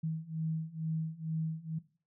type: beating tone pair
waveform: sine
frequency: 158.7 / 160.9 Hz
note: D#3 / E3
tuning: +35 / -42 cents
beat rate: 2.2 Hz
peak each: -37 / -36 dBFS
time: 0.03-1.79 s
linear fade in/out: 10 ms
effects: noise-tail reverb RT60 0.4 s tail -17 dB re dry